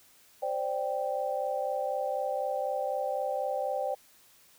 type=chord; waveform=sine; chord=C suspended second; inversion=none; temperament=equal; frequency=523.3 / 587.3 / 784 Hz; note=C5 / D5 / G5; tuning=0 / 0 / 0 cents; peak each=-33 dBFS; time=0.42-3.95 s; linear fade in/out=10 ms; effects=white hiss -60 dBFS RMS until 4.58 s